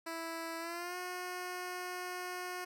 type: tone with pitch glide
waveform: 10% pulse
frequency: 329.6 to 361.5 Hz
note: E4 to F#4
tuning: 0 to -40 cents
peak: -31 dBFS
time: 0.06-2.65 s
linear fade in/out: 10 ms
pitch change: +160 cents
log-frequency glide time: 0.59-0.97 s
effects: none